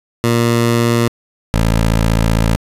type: tone pair in turn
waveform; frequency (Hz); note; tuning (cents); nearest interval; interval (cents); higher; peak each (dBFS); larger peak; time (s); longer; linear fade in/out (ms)
15% pulse; 117.6 / 55.5; A#2 / A1; +16 / +16; octave + minor second; 1300; first; -5 / -5; neither; 0.24-1.08 / 1.54-2.56; second; 0
effects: resampled to 32000 Hz + 7-bit